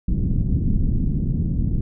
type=low-pass noise; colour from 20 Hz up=pink; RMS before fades=-20 dBFS; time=0.08-1.81 s; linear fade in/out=5 ms; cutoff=240 Hz; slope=24 dB/octave; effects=none